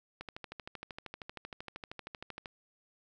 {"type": "click train", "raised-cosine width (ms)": 0.3, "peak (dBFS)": -26, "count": 30, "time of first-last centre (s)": [0.21, 2.458], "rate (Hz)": 12.9, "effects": []}